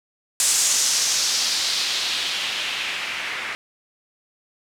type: noise with low-pass filter sweep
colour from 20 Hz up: blue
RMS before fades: -23 dBFS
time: 0.4-3.55 s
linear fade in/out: 0 ms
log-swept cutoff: 7800 to 2000 Hz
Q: 2
effects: none